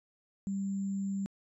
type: tone with sample-and-hold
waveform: sine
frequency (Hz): 196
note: G3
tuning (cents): 0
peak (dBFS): -31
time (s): 0.47-1.26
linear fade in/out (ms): 0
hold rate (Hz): 7350
effects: resampled to 24000 Hz